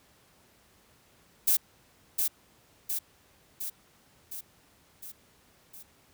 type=noise with echo; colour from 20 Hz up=violet; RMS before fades=-23 dBFS; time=1.47-1.57 s; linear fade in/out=10 ms; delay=710 ms; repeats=6; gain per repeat=-4 dB; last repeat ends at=5.83 s; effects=pink hiss -62 dBFS RMS until 6.13 s + high-pass 60 Hz 12 dB/octave